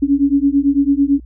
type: beating tone pair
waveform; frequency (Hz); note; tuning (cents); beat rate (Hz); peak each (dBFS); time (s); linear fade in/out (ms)
sine; 276.1 / 285.1; C#4 / C#4; -7 / +49; 9; -14; 0.02-1.2; 10
effects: added 60 Hz sine -34 dBFS peak until 1.25 s